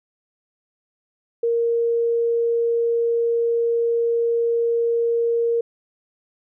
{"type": "tone", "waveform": "sine", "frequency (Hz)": 466.2, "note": "A#4", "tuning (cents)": 0, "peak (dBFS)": -17, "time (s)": [1.43, 5.61], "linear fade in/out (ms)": 5, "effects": []}